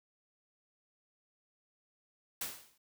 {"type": "noise with exponential decay", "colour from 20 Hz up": "white", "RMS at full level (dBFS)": -35, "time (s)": [2.41, 2.78], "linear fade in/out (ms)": 5, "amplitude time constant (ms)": 80, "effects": []}